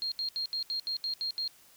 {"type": "tone bursts", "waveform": "sine", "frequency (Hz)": 4225, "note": "C8", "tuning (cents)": 16, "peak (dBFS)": -30, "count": 9, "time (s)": [0.02, 1.477], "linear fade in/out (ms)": 0, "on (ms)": 97, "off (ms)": 73, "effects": ["white hiss -59 dBFS RMS until 1.76 s"]}